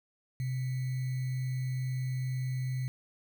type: tone with sample-and-hold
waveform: sine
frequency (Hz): 128.9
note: C3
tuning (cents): -26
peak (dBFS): -30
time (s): 0.4-2.88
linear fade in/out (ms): 0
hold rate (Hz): 2100
effects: none